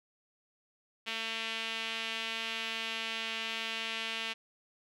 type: tone with band-pass filter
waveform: sawtooth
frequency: 224.9 Hz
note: A3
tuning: 38 cents sharp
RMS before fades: -37 dBFS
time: 1.06-4.34 s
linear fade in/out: 20 ms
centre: 2900 Hz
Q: 2.6
effects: none